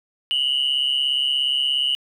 sine tone pair together, 2871 / 3008 Hz, F7 / F#7, +47 / +28 cents, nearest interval minor second, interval 81 cents, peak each -20 dBFS, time 0.31-1.95 s, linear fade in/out 0 ms, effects tanh soft clip ceiling -13 dBFS + 9-bit

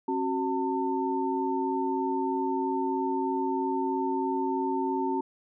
sine tone cluster, 269.5 / 372.6 / 898 Hz, C#4 / F#4 / A5, -49 / +12 / +35 cents, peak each -30 dBFS, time 0.08-5.21 s, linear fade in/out 5 ms, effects none

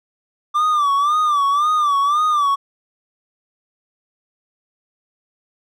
triangle tone with vibrato, 1176 Hz, D6, 2 cents sharp, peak -12 dBFS, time 0.54-2.56 s, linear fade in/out 20 ms, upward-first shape sine, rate 1.9 Hz, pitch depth 97 cents each way, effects none

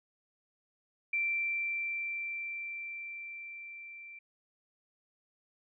sine tone with level ramp, 2349 Hz, D7, in tune, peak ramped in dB -28 to -46 dBFS, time 1.13-4.19 s, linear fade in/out 5 ms, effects none

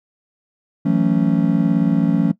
triangle chord, F# minor seventh, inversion third, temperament just, 166.5 / 185 / 222 / 277.5 Hz, E3 / F#3 / A3 / C#4, +18 / 0 / +16 / +2 cents, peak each -17 dBFS, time 0.85-2.32 s, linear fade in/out 10 ms, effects noise-tail reverb RT60 0.1 s tail -19 dB re dry

